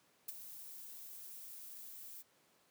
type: noise with ADSR envelope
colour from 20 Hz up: violet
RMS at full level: -40 dBFS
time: 0.28-2.23 s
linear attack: 9 ms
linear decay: 19 ms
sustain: -11 dB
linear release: 24 ms
effects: pink hiss -71 dBFS RMS until 2.7 s + high-pass 200 Hz 12 dB/octave